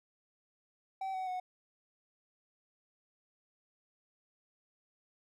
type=tone with pitch steps; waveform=triangle; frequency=768 / 751.3 / 735 Hz; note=G5 / F#5 / F#5; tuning=-36 / +26 / -12 cents; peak=-33 dBFS; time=1.01-1.4 s; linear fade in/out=5 ms; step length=130 ms; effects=none